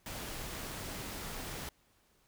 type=noise; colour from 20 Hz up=pink; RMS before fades=-42 dBFS; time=0.06-1.69 s; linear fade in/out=2 ms; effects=pink hiss -70 dBFS RMS until 2.27 s